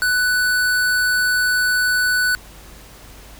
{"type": "tone", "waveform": "square", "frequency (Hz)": 1490, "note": "F#6", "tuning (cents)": 12, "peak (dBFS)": -16, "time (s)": [0.02, 2.35], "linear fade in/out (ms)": 0, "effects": ["added 50 Hz sine -43 dBFS peak until 3.39 s", "pink hiss -43 dBFS RMS until 3.39 s"]}